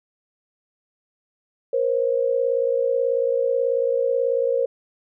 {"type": "tone pair together", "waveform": "sine", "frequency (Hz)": [476.1, 534.4], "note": ["A#4", "C5"], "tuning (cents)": [37, 36], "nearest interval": "major second", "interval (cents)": 199, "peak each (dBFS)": -21, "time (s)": [1.73, 4.66], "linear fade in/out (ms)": 5, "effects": []}